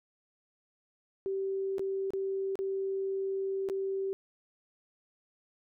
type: tone with dropouts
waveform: sine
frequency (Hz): 387.5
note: G4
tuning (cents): -20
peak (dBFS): -30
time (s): 1.26-4.13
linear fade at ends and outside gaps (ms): 0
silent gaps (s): 1.783-1.794 / 2.105-2.135 / 2.555-2.59 / 3.688-3.698
effects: none